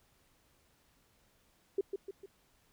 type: tone with echo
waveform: sine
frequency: 392 Hz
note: G4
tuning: in tune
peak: -27 dBFS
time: 1.78-1.81 s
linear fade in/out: 5 ms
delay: 150 ms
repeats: 3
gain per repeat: -6 dB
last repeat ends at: 2.26 s
effects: pink hiss -70 dBFS RMS until 2.72 s